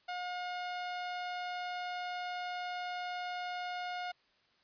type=tone; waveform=sawtooth; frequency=718 Hz; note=F5; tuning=48 cents sharp; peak=-33 dBFS; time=0.08-4.12 s; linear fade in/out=10 ms; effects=white hiss -70 dBFS RMS until 4.63 s + resampled to 11025 Hz